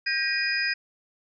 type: tone cluster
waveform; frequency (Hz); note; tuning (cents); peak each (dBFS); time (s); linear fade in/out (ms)
sine; 1598 / 1894 / 2461 / 4979; G6 / A#6 / D#7 / D#8; +33 / +27 / -20 / 0; -29; 0.06-0.74; 10
effects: none